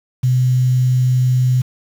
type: tone with quantisation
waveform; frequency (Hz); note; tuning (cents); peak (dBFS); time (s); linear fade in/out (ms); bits
sine; 127; B2; +49; -11; 0.23-1.62; 10; 6
effects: none